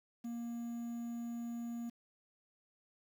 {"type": "tone with quantisation", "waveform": "triangle", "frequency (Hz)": 235.1, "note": "A#3", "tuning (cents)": 15, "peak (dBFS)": -37, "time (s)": [0.24, 1.9], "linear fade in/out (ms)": 10, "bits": 10, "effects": []}